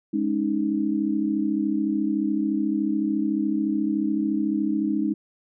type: chord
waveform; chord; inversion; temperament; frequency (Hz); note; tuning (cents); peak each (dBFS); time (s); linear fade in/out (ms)
sine; Ab suspended fourth; none; equal; 207.7 / 277.2 / 311.1; Ab3 / Db4 / Eb4; 0 / 0 / 0; -26 / -27 / -24; 0.13-5.14; 10
effects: none